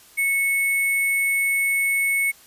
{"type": "tone with sample-and-hold", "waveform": "sine", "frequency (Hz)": 2204, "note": "C#7", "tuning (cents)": -11, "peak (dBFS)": -18, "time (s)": [0.17, 2.32], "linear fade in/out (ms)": 20, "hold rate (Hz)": 11025, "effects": ["white hiss -50 dBFS RMS until 2.46 s", "resampled to 32000 Hz"]}